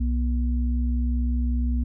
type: tone pair together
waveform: sine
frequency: 62.68 / 240.8 Hz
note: B1 / B3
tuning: +26 / -44 cents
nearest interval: octave + major seventh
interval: 2330 cents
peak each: -21 / -29 dBFS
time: 0-1.84 s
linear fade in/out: 10 ms
effects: none